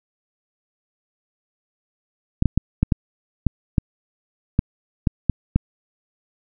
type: clicks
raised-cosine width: 5 ms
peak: -3 dBFS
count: 11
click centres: 2.424 / 2.457 / 2.576 / 2.83 / 2.922 / 3.467 / 3.782 / 4.591 / 5.072 / 5.297 / 5.56 s
effects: none